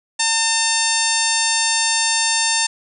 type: harmonic tone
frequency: 900 Hz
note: A5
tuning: 39 cents sharp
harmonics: 1 / 2 / 3 / 4 / 5 / 6 / 7 / 8 / 9 / 10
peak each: -25 / -25 / -25 / -25 / -25 / -25 / -25 / -25 / -25 / -25 dBFS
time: 0.19-2.67 s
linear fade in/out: 10 ms
effects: none